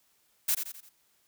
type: noise with echo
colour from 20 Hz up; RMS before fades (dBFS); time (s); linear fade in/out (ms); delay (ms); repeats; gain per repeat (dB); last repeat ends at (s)
blue; -26; 0.48-0.55; 10; 86; 4; -7; 0.894
effects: white hiss -69 dBFS RMS until 1.27 s